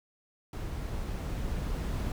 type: noise with level ramp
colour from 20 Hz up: brown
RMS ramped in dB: -36 to -32 dBFS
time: 0.53-2.12 s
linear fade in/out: 2 ms
effects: none